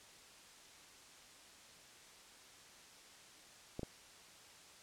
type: clicks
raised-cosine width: 2 ms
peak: -28 dBFS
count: 2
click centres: 3.794 / 3.832 s
effects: white hiss -59 dBFS RMS until 4.82 s + low-pass 8000 Hz 12 dB/octave